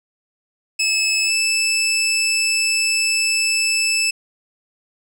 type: tone with pitch glide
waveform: 20% pulse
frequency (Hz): 2600 to 2630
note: E7 to E7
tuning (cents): -24 to -5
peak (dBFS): -11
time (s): 0.79-4.11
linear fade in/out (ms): 10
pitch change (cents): +19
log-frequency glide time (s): 1.23-1.31
effects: none